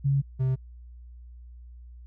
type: tone pair in turn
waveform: sine / triangle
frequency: 138.59 / 130.45 Hz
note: C#3 / C3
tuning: 0 / -5 cents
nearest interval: minor second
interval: 105 cents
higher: first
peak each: -20 dBFS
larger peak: neither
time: 0.04-0.22 / 0.39-0.56 s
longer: first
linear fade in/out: 20 ms
effects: added 60 Hz sine -43 dBFS peak until 2.06 s